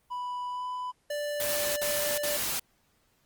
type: tone with pitch glide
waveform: triangle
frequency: 987.8 to 998.1 Hz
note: B5 to B5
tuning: 0 to +18 cents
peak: -30 dBFS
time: 0.1-0.92 s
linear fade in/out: 20 ms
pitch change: +18 cents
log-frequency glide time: 0.49-0.65 s
type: tone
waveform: square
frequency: 587.3 Hz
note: D5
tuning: in tune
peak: -31 dBFS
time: 1.1-2.37 s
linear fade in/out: 5 ms
type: noise bursts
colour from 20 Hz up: white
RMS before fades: -31 dBFS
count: 3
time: 1.4-2.594 s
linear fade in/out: 0 ms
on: 360 ms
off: 57 ms
effects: pink hiss -69 dBFS RMS until 3.25 s + Opus 24 kbps